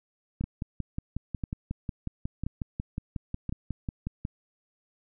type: two click trains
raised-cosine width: 5 ms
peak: -19 / -19 dBFS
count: 4 / 22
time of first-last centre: 0.41-3.493 / 0.44-4.251 s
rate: 0.973 / 5.51 Hz
effects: none